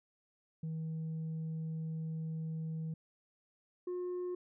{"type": "tone pair in turn", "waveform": "sine", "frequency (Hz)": [160, 359.2], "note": ["D#3", "F4"], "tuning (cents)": [49, 49], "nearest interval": "octave + major second", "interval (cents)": 1400, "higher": "second", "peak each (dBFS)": [-34, -33], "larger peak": "second", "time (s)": [[0.63, 2.94], [3.87, 4.35]], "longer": "first", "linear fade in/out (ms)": 5, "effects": ["tanh soft clip ceiling -35 dBFS"]}